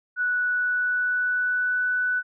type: tone with pitch glide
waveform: sine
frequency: 1476 to 1490.6 Hz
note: F#6 to F#6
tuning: -5 to +12 cents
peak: -21 dBFS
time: 0.16-2.23 s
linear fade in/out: 50 ms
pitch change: +17 cents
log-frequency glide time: 0.49-1.87 s
effects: none